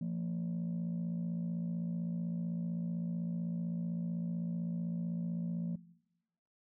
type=tone pair together; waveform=sine; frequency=171.63 / 227.4 Hz; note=F3 / A#3; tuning=-30 / -43 cents; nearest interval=perfect fourth; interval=487 cents; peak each=-34 / -37 dBFS; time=0.01-5.76 s; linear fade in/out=5 ms; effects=noise-tail reverb RT60 0.9 s tail -20 dB re dry + tanh soft clip ceiling -31 dBFS